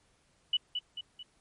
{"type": "tone with echo", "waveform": "sine", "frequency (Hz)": 2960, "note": "F#7", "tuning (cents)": 0, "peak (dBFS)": -24, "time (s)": [0.53, 0.57], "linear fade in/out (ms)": 5, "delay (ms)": 220, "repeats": 3, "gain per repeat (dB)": -6, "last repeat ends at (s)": 1.23, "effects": ["pink hiss -69 dBFS RMS until 1.4 s", "MP3 48 kbps"]}